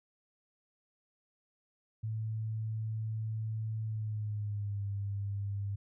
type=tone with pitch glide; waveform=sine; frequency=110 to 100.29 Hz; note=A2 to G2; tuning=0 to +40 cents; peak=-33 dBFS; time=2.03-5.76 s; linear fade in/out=10 ms; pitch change=-160 cents; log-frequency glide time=3.84-4.85 s; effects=none